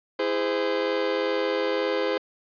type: chord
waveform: 40% pulse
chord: E augmented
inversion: none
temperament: just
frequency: 329.6 / 412 / 515 Hz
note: E4 / G#4 / B#4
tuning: 0 / -14 / -28 cents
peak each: -30 / -27 / -25 dBFS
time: 0.19-2.18 s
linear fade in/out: 5 ms
effects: resampled to 11025 Hz + 9-bit